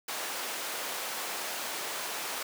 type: high-pass noise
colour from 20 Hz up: pink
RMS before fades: -36 dBFS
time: 0.08-2.43 s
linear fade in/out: 5 ms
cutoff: 570 Hz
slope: 12 dB/octave
effects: none